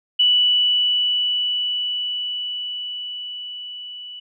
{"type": "tone with level ramp", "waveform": "sine", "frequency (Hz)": 2960, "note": "F#7", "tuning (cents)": 0, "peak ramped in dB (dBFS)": [-12, -33], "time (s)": [0.19, 4.2], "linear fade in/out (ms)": 10, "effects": []}